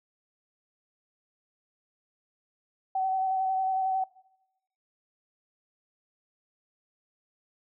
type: tone with vibrato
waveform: sine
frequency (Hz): 760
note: F#5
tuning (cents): +46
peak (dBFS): -25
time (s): 2.95-4.04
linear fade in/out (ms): 5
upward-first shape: square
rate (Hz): 11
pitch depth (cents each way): 15
effects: noise-tail reverb RT60 0.9 s tail -22 dB re dry